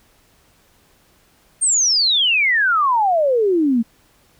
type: exponential sweep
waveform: sine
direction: down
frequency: 8870 to 220 Hz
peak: -13 dBFS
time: 1.61-3.83 s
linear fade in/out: 20 ms
effects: pink hiss -56 dBFS RMS until 4.39 s